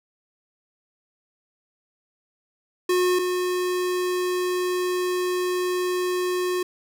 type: tone pair in turn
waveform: square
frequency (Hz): 362.1 / 362.1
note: F#4 / F#4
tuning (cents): -37 / -37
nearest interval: unison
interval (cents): 0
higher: neither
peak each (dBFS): -19 / -23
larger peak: first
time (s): 2.89-3.19 / 3.19-6.63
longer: second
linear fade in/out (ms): 5
effects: none